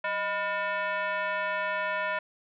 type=tone with frequency modulation; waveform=sine; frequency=185 Hz; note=F#3; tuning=in tune; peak=-27 dBFS; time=0.04-2.19 s; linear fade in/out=5 ms; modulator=806 Hz; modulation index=2.5; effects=none